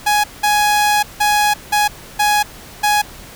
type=tone bursts at uneven times; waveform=sawtooth; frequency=834 Hz; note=G#5; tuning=7 cents sharp; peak=-8 dBFS; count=6; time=0.06-0.24 / 0.43-1.03 / 1.2-1.54 / 1.72-1.88 / 2.19-2.43 / 2.83-3.02 s; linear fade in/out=10 ms; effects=pink hiss -37 dBFS RMS until 3.35 s